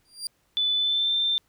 30% pulse tone with exponential growth, 4765 Hz, D8, 24 cents sharp, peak -23 dBFS, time 0.05-0.27 s, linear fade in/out 1 ms, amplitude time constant 46 ms
sine tone with pitch glide, 3492 to 3574 Hz, A7 to A7, -14 to +26 cents, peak -21 dBFS, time 0.57-1.38 s, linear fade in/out 0 ms, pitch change +40 cents, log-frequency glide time 0.74-1.15 s
effects pink hiss -68 dBFS RMS until 1.48 s

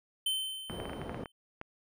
square tone with exponential decay, 3081 Hz, G7, 31 cents flat, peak -28 dBFS, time 0.26-1.32 s, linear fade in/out 5 ms, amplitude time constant 230 ms
clicks, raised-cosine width 0.5 ms, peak -25 dBFS, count 10, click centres 0.698 / 0.801 / 0.855 / 0.896 / 0.933 / 1.016 / 1.095 / 1.145 / 1.258 / 1.614 s
white low-pass noise, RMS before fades -41 dBFS, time 0.7-1.24 s, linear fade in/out 2 ms, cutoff 500 Hz, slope 12 dB/octave
effects none

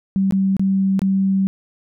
sine tone with dropouts, 193 Hz, G3, 27 cents flat, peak -14 dBFS, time 0.16-1.47 s, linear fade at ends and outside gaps 0 ms, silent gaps 0.309-0.323 / 0.567-0.595 / 0.993-1.018 s, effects none

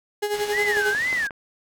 35% pulse tone with tremolo, 415.1 Hz, G#4, 1 cent flat, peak -19 dBFS, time 0.22-0.94 s, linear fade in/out 10 ms, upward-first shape sine, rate 11 Hz, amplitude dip 65%
white low-pass noise, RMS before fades -37 dBFS, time 0.34-1.27 s, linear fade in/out 0 ms, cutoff 5200 Hz, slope 12 dB/octave
sine tone with vibrato, 1767 Hz, A6, 7 cents sharp, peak -21 dBFS, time 0.51-1.3 s, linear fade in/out 50 ms, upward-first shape sine, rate 2.1 Hz, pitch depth 260 cents each way
click train, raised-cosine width 0.5 ms, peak -17 dBFS, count 4, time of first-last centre 0.77-1.308 s, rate 5.58 Hz
effects none

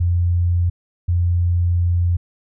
sine tone pair in turn, 87.31 / 87.31 Hz, F2 / F2, 0 / 0 cents, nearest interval unison, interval 0 cents, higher neither, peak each -14 dBFS, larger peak neither, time 0-0.7 / 1.08-2.17 s, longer second, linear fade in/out 10 ms, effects none

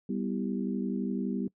harmonic tone with a mistuned harmonic, 65.41 Hz, C2, in tune, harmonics 3 / 4 / 5 / 6, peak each -32 / -33 / -38 / -40 dBFS, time 0.09-1.48 s, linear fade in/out 5 ms, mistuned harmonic 4, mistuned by -93 cents, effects noise-tail reverb RT60 0.1 s tail -23 dB re dry

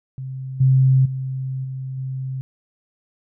sine tone with level steps, 131.8 Hz, C3, 13 cents sharp, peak -27 / -11 / -23 / -26 / -24 dBFS, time 0.18-2.41 s, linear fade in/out 0 ms, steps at 0.6 / 1.05 / 1.64 / 1.97 s, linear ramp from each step 10 ms, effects none

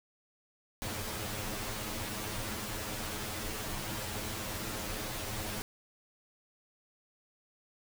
pink noise with comb filter, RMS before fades -38 dBFS, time 0.82-5.62 s, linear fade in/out 0 ms, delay 9.4 ms, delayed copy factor +0.9, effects none

